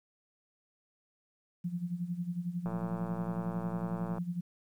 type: tone with tremolo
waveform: sine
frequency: 175 Hz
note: F3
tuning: 4 cents sharp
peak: -30 dBFS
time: 1.64-4.41 s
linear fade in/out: 10 ms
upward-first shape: sine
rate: 11 Hz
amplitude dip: 75%
type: click train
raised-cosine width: 1 ms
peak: -27 dBFS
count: 173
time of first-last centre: 2.66-4.182 s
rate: 113 Hz
effects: 11-bit